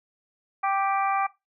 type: harmonic tone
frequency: 392 Hz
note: G4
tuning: in tune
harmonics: 2 / 3 / 4 / 5 / 6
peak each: -24 / -26 / -37 / -38 / -36 dBFS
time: 0.63-1.27 s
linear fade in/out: 10 ms
effects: noise-tail reverb RT60 0.2 s tail -17 dB re dry